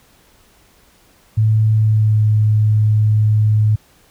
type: tone with pitch glide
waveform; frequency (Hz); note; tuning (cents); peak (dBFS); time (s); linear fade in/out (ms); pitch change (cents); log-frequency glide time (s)
sine; 109.1 to 107.16; A2 to A2; -14 to -45; -10; 1.37-3.76; 10; -31; 1.73-2.24
effects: pink hiss -52 dBFS RMS until 4.1 s